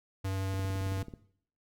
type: tone with vibrato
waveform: square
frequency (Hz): 96.1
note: G2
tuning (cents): -34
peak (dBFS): -32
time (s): 0.24-1.03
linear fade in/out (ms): 10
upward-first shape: triangle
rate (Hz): 12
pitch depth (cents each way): 11
type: click train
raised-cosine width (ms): 3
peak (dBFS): -30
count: 12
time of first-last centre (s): 0.54-1.138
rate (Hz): 18.4
effects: noise-tail reverb RT60 0.6 s tail -17 dB re dry